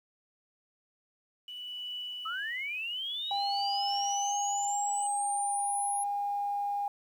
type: tone with tremolo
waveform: sine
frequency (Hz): 2960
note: F#7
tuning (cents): 0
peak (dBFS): -35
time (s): 1.48-5.07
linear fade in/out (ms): 2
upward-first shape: triangle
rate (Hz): 0.52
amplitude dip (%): 95
type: linear sweep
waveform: sine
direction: up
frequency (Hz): 1245 to 10580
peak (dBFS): -33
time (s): 2.25-6.04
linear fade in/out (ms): 10
type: tone with pitch glide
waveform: sine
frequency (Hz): 801 to 811.2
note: G5 to G#5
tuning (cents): +37 to -41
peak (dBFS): -29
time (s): 3.31-6.88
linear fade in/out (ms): 2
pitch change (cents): +22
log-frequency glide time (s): 3.78-4.65
effects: tanh soft clip ceiling -20 dBFS + 10-bit